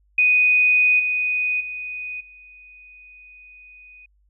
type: tone with level steps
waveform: sine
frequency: 2488 Hz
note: D#7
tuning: 1 cent flat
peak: -13 / -19 / -28 / -43 dBFS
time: 0.18-4.06 s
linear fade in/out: 5 ms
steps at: 0.99 / 1.6 / 2.2 s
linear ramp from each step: 10 ms
effects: added 50 Hz sine -58 dBFS peak until 4.29 s